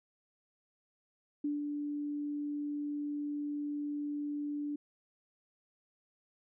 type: tone with ADSR envelope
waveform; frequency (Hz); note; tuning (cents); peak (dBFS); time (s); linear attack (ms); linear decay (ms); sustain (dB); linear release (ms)
sine; 292.3; D4; -8; -30; 1.44-4.76; 6; 160; -4; 6
effects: none